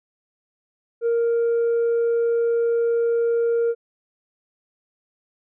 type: tone with tanh clipping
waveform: sine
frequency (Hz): 466.2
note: A#4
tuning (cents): 0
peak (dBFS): -18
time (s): 1.01-3.75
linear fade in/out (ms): 50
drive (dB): 1
effects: none